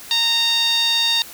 sawtooth tone with band-pass filter, 923 Hz, A#5, 17 cents flat, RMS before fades -18 dBFS, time 0.11-1.22 s, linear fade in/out 0 ms, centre 4000 Hz, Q 7, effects white hiss -38 dBFS RMS until 1.33 s

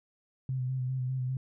sine tone with vibrato, 128.9 Hz, C3, 26 cents flat, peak -29 dBFS, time 0.49-1.37 s, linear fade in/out 2 ms, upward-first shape square, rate 5 Hz, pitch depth 27 cents each way, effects none

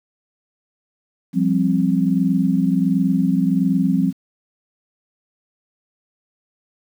sine chord, F suspended second, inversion none, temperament equal with one note detuned, 174.61 / 196 / 263.7 Hz, F3 / G3 / C4, 0 / 0 / +14 cents, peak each -19 dBFS, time 1.33-4.13 s, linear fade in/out 50 ms, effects 8-bit

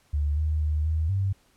sine tone with pitch steps, 73.3 / 77.1 / 76.1 / 79.1 / 97.2 Hz, D2 / D#2 / D#2 / D#2 / G2, -3 / -15 / -38 / +29 / -14 cents, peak -22 dBFS, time 0.13-1.33 s, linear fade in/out 10 ms, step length 240 ms, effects pink hiss -63 dBFS RMS until 1.56 s + low-pass 12000 Hz 12 dB/octave

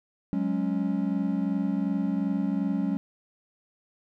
triangle chord, F# suspended second, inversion none, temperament equal, 185 / 207.7 / 277.2 Hz, F#3 / G#3 / C#4, 0 / 0 / 0 cents, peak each -27 dBFS, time 0.33-2.97 s, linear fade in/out 0 ms, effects none

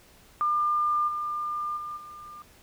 sine tone with level steps, 1201 Hz, D6, 38 cents sharp, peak -22 / -28 / -33 / -41 dBFS, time 0.41-2.42 s, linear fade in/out 0 ms, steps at 1.07 / 1.76 / 1.96 s, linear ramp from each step 20 ms, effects pink hiss -56 dBFS RMS until 2.62 s

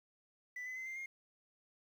sine tone with pitch steps, 1986 / 2021 / 2056 / 2092 / 2129 Hz, B6 / B6 / C7 / C7 / C7, +9 / +39 / -31 / -1 / +30 cents, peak -39 dBFS, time 0.56-1.06 s, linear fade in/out 5 ms, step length 100 ms, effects tanh soft clip ceiling -40 dBFS + 11-bit

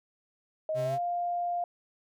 sine tone with pitch glide, 628 to 700.8 Hz, D#5 to F5, +16 to +6 cents, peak -28 dBFS, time 0.69-1.64 s, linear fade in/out 2 ms, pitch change +190 cents, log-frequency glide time 0.84-0.96 s
45% pulse tone, 132.9 Hz, C3, 27 cents sharp, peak -34 dBFS, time 0.74-0.99 s, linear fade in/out 50 ms
effects none

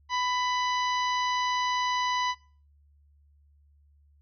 harmonic tone with a mistuned harmonic, 995 Hz, B5, 13 cents sharp, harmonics 1 / 2 / 3 / 4 / 5 / 6, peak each -27 / -33 / -37 / -39 / -41 / -43 dBFS, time 0.09-2.35 s, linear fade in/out 50 ms, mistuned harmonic 5, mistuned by -16 cents, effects noise-tail reverb RT60 0.4 s tail -21 dB re dry + added 72 Hz sine -58 dBFS peak until 4.21 s

